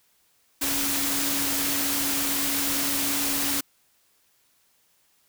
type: tone in noise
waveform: sine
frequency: 280 Hz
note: C#4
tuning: 18 cents sharp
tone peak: -32 dBFS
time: 0.61-3.61 s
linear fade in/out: 10 ms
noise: white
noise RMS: -26 dBFS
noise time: 0.61-3.61 s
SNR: -9 dB
effects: white hiss -65 dBFS RMS until 5.28 s